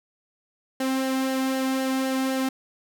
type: tone with flanger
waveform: sawtooth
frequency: 263.8 Hz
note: C4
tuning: 14 cents sharp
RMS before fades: -25 dBFS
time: 0.8-2.49 s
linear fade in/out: 5 ms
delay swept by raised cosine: 0.82 to 1.77 ms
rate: 3.9 Hz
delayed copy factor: -0.5
effects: none